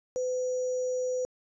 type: tone with sample-and-hold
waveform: sine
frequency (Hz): 506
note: B4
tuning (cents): +42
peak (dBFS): -27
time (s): 0.16-1.25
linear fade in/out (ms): 0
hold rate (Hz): 6300
effects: resampled to 22050 Hz